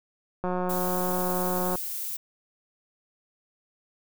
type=click train; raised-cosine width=1 ms; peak=-16 dBFS; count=239; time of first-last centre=0.44-1.755 s; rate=181 Hz
type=noise; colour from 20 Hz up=violet; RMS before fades=-33 dBFS; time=0.69-2.17 s; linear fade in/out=10 ms
effects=none